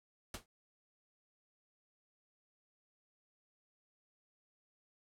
pink noise with exponential decay, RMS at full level -39 dBFS, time 0.34-0.46 s, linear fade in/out 2 ms, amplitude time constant 24 ms, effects low-pass 12000 Hz 12 dB/octave

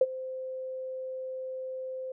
sine tone with ADSR envelope, 519 Hz, C5, 14 cents flat, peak -16 dBFS, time 0.01-2.12 s, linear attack 4 ms, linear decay 39 ms, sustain -18 dB, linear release 4 ms, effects none

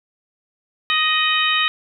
harmonic tone with a mistuned harmonic, 624 Hz, D#5, 5 cents sharp, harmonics 2 / 3 / 4 / 5 / 6, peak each -22 / -22 / -22 / -22 / -22 dBFS, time 0.9-1.68 s, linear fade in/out 0 ms, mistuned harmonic 5, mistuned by -43 cents, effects none

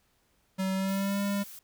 square tone with pitch glide, 190.1 to 200.6 Hz, F#3 to G3, +47 to +40 cents, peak -28 dBFS, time 0.58-1.44 s, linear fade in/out 20 ms, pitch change +93 cents, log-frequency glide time 0.74-1.2 s
blue noise, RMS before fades -46 dBFS, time 0.88-1.59 s, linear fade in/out 2 ms
effects pink hiss -70 dBFS RMS until 1.63 s

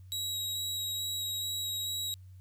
sawtooth tone with vibrato, 3846 Hz, B7, 47 cents flat, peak -30 dBFS, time 0.12-2.14 s, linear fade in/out 0 ms, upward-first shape square, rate 2.3 Hz, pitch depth 8 cents each way, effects added 93 Hz sine -48 dBFS peak until 2.4 s + white hiss -74 dBFS RMS until 2.4 s

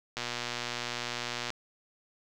click train, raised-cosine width 0.2 ms, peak -16 dBFS, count 161, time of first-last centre 0.17-1.503 s, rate 120 Hz, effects none

